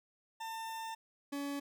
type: tone pair in turn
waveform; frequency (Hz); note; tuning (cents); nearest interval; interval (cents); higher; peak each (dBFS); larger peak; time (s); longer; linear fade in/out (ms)
40% pulse; 898 / 282.9; A5 / C#4; +35 / +35; octave + minor sixth; 2000; first; -39 / -36; second; 0.4-0.95 / 1.32-1.6; first; 10
effects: none